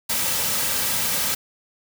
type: noise with comb filter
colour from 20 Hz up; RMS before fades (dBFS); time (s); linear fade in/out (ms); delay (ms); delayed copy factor
white; -23; 0.09-1.35; 10; 2.8; -0.5
effects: none